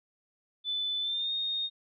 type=tone with pitch glide; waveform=sine; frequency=3504 to 3697 Hz; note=A7 to A#7; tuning=-8 to -15 cents; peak=-29 dBFS; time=0.64-1.7 s; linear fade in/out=50 ms; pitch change=+93 cents; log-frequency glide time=1.01-1.32 s; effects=none